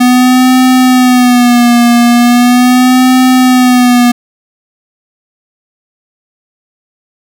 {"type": "tone with vibrato", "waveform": "square", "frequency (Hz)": 246.9, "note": "B3", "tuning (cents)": 0, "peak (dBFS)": -4, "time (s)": [0, 4.12], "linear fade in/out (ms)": 10, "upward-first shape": "sine", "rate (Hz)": 0.39, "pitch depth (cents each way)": 63, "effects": []}